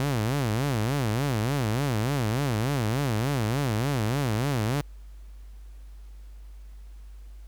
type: tone with vibrato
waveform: sawtooth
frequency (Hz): 123.9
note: B2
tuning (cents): +6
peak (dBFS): -20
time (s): 0-4.81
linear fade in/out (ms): 0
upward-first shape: sine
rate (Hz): 3.4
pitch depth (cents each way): 280
effects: added 50 Hz sine -41 dBFS peak until 7.47 s + pink hiss -63 dBFS RMS until 7.47 s